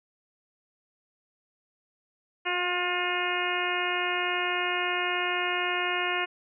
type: harmonic tone with a mistuned harmonic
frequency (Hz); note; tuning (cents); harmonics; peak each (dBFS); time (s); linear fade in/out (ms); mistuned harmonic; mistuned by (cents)
356.3; F4; +35; 1 / 2 / 3 / 4 / 5 / 6 / 7 / 8; -34 / -34 / -34 / -34 / -34 / -34 / -34 / -34; 2.45-6.26; 20; 1; +16
effects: none